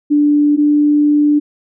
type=tone pair in turn; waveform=sine; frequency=293.7 / 295.1 Hz; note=D4 / D4; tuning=0 / +8 cents; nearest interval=unison; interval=8 cents; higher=second; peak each=-8 dBFS; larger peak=neither; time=0.1-0.57 / 0.57-1.4 s; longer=second; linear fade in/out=20 ms; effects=none